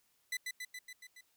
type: tone with echo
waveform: sawtooth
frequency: 2000 Hz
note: B6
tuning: 21 cents sharp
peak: -31 dBFS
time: 0.32-0.37 s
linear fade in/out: 5 ms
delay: 140 ms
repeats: 6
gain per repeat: -3 dB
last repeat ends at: 1.21 s
effects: white hiss -74 dBFS RMS until 1.36 s